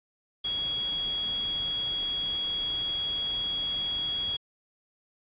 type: tone in noise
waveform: sine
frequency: 3322 Hz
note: G#7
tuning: in tune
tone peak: -27 dBFS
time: 0.44-4.37 s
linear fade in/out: 10 ms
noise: pink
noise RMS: -44 dBFS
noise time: 0.44-4.37 s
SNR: +14 dB
effects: resampled to 8000 Hz